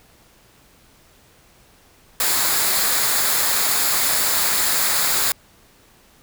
white noise with comb filter, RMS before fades -19 dBFS, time 2.2-5.32 s, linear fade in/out 2 ms, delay 0.34 ms, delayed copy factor -0.5, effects pink hiss -53 dBFS RMS until 6.22 s

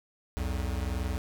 square tone pair together, 63 / 84.73 Hz, B1 / E2, +35 / +48 cents, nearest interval perfect fourth, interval 513 cents, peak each -32 / -34 dBFS, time 0.37-1.18 s, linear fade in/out 0 ms, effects none

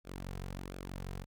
sawtooth tone with flanger, 46.25 Hz, F#1, in tune, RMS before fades -43 dBFS, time 0.04-1.26 s, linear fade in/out 50 ms, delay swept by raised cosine 1 to 3.5 ms, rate 1.4 Hz, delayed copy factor -0.6, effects none

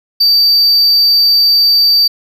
triangle tone, 4633 Hz, D8, 24 cents flat, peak -5 dBFS, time 0.2-2.08 s, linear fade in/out 10 ms, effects none

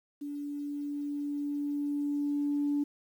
sine tone with level ramp, 288.9 Hz, D4, 28 cents flat, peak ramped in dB -35 to -25 dBFS, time 0.21-2.84 s, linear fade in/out 10 ms, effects tanh soft clip ceiling -22 dBFS + 10-bit

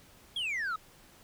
sine exponential sweep, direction down, 3376 to 1244.5 Hz, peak -28 dBFS, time 0.36-0.76 s, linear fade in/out 5 ms, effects tanh soft clip ceiling -30 dBFS + pink hiss -58 dBFS RMS until 1.23 s

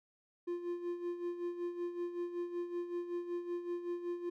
triangle tone with tremolo, 349.2 Hz, F4, in tune, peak -32 dBFS, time 0.47-4.3 s, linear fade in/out 10 ms, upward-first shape sine, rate 5.3 Hz, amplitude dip 65%, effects none

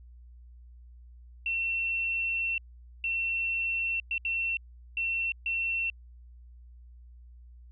sine tone bursts at uneven times, 2706 Hz, E7, 45 cents sharp, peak -27 dBFS, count 6, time 1.46-2.58 / 3.04-4 / 4.11-4.18 / 4.25-4.57 / 4.97-5.32 / 5.46-5.9 s, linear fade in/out 2 ms, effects added 60 Hz sine -48 dBFS peak until 7.71 s

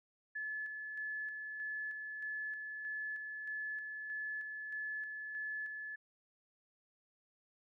sine tone with tremolo, 1722 Hz, A6, 38 cents flat, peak -38 dBFS, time 0.35-5.96 s, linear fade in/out 10 ms, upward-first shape square, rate 1.6 Hz, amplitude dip 35%, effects none

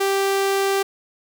sawtooth tone, 392 Hz, G4, in tune, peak -14 dBFS, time 0-0.83 s, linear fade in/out 10 ms, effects none

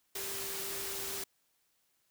sine tone in noise, 392 Hz, G4, in tune, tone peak -46 dBFS, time 0.15-1.24 s, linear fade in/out 5 ms, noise white, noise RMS -39 dBFS, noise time 0.15-1.24 s, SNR -10 dB, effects white hiss -75 dBFS RMS until 2.1 s

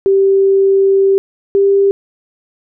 sine tone pair in turn, 390 / 395.9 Hz, G4 / G4, -9 / +17 cents, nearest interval unison, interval 26 cents, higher second, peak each -7 dBFS, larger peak neither, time 0.06-1.18 / 1.55-1.91 s, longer first, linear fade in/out 0 ms, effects none

